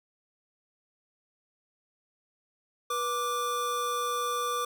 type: tone pair together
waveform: square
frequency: 486.5 / 1174.7 Hz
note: B4 / D6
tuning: -26 / 0 cents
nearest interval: octave + minor third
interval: 1526 cents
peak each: -35 / -30 dBFS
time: 2.9-4.65 s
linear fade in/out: 5 ms
effects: none